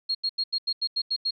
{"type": "tone bursts", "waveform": "sine", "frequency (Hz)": 4269, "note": "C8", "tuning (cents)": 34, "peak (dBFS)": -23, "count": 9, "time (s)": [0.09, 1.309], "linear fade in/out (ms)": 10, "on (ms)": 59, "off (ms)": 86, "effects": []}